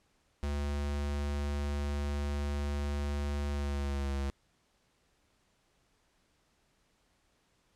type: tone with pitch glide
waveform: square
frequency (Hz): 72.1 to 69.24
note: D2 to C#2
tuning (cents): -31 to -1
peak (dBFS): -32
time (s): 0.43-4.3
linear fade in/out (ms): 0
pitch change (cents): -70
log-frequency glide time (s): 3.5-4.1
effects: pink hiss -72 dBFS RMS until 7.75 s + low-pass 9000 Hz 12 dB/octave